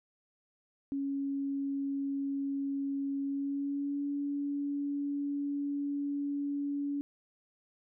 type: tone with pitch glide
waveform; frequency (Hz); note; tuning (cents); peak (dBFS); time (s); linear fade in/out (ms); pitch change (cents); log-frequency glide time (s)
sine; 277.2 to 284.7; C#4 to C#4; 0 to +46; -31; 0.92-7.01; 0; +46; 3.23-4.04
effects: none